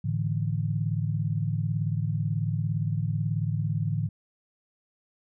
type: chord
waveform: sine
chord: A suspended fourth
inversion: none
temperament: equal with one note detuned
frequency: 108.05 / 146.83 / 164.81 Hz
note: A2 / D3 / E3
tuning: -31 / 0 / 0 cents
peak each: -28 / -29 / -31 dBFS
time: 0.04-4.09 s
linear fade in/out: 10 ms
effects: none